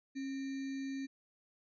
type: tone with sample-and-hold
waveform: sine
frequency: 271.4 Hz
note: C#4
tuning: 36 cents flat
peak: -37 dBFS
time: 0.15-1.07 s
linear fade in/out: 20 ms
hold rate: 2100 Hz
effects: resampled to 16000 Hz